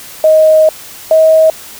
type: tone pair in turn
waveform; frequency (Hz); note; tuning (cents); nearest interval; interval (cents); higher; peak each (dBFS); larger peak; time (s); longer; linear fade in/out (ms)
sine; 627 / 636.1; D#5 / D#5; +13 / +38; unison; 25; second; -3; neither; 0.24-0.69 / 1.11-1.5; first; 2
effects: white hiss -31 dBFS RMS until 1.79 s